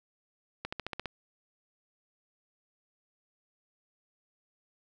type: accelerating click train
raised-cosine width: 0.3 ms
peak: -19 dBFS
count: 7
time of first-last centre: 0.65-1.057 s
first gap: 75 ms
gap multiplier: 0.96
effects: none